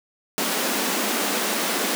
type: high-pass noise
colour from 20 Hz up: pink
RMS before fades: -24 dBFS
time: 0.38-1.95 s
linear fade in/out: 0 ms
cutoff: 190 Hz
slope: 96 dB/octave
effects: none